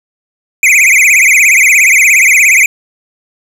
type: tone with vibrato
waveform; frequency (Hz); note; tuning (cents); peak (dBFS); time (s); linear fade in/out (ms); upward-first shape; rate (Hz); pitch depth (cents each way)
square; 2265; C#7; +37; -4; 0.63-2.66; 2; triangle; 17; 220
effects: low-pass 12000 Hz 12 dB/octave + 7-bit